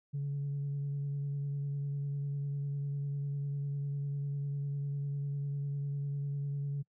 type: tone with vibrato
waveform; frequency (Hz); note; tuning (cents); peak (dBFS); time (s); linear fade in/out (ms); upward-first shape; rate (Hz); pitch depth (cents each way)
sine; 141.5; C#3; +36; -31; 0.13-6.83; 20; sine; 10; 16
effects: noise-tail reverb RT60 0.1 s tail -26 dB re dry + tanh soft clip ceiling -30 dBFS